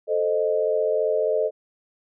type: chord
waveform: sine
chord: A diminished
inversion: none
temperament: equal with one note detuned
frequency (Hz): 440 / 523.3 / 618.3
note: A4 / C5 / Eb5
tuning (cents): 0 / 0 / -11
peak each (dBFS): -23 / -26 / -23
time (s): 0.07-1.51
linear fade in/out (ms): 50
effects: none